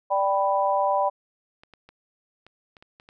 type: chord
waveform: sine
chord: G major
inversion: second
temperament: equal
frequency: 587.3 / 784 / 987.8 Hz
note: D5 / G5 / B5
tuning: 0 / 0 / 0 cents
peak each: -24 dBFS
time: 0.1-1.1 s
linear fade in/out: 20 ms
type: clicks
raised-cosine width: 0.3 ms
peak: -32 dBFS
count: 8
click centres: 1.635 / 1.737 / 1.89 / 2.466 / 2.768 / 2.825 / 2.999 / 3.089 s
effects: none